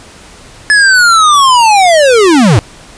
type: linear sweep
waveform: square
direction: down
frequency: 1724 to 91.4 Hz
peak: -4 dBFS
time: 0.7-2.59 s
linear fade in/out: 0 ms
effects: pink hiss -35 dBFS RMS until 2.97 s + resampled to 22050 Hz